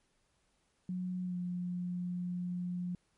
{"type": "tone with pitch glide", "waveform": "sine", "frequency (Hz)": [182.1, 178.15], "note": ["F#3", "F3"], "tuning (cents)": [-27, 35], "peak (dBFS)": -34, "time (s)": [0.89, 2.95], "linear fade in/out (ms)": 2, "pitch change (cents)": -38, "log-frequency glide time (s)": [1.24, 1.36], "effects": ["pink hiss -75 dBFS RMS until 3.17 s", "MP3 48 kbps"]}